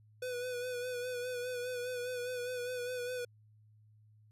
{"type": "tone with vibrato", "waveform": "square", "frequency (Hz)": 495.5, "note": "B4", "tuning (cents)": 6, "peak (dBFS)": -37, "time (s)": [0.22, 3.25], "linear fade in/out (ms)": 5, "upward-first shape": "sine", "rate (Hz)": 4.9, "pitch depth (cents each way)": 36, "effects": ["added 107 Hz sine -60 dBFS peak until 4.31 s", "resampled to 32000 Hz"]}